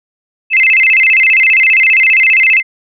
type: tone with vibrato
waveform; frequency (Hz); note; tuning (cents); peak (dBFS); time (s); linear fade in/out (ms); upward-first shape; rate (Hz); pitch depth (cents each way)
sine; 2335; D7; -11; -5; 0.5-2.63; 50; square; 15; 200
effects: none